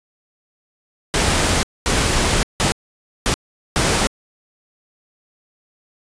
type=noise bursts at uneven times; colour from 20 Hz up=pink; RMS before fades=-17 dBFS; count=5; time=1.14-1.63 / 1.86-2.43 / 2.6-2.72 / 3.26-3.34 / 3.76-4.07 s; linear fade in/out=0 ms; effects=resampled to 22050 Hz